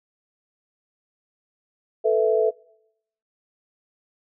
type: chord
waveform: sine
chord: A suspended second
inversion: none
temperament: equal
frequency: 440 / 493.9 / 659.3 Hz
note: A4 / B4 / E5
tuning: 0 / 0 / 0 cents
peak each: -19 / -23 / -22 dBFS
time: 2.04-2.51 s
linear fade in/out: 20 ms
effects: noise-tail reverb RT60 0.8 s tail -25 dB re dry